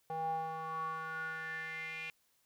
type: tone with band-pass filter sweep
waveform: square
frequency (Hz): 160.4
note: E3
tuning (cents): -47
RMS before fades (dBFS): -40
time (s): 0.1-2.1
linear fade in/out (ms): 0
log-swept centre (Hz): 710 to 2500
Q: 7.4
effects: white hiss -74 dBFS RMS until 2.45 s